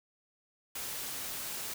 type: noise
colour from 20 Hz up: white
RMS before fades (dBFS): -39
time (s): 0.75-1.74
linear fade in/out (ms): 5
effects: none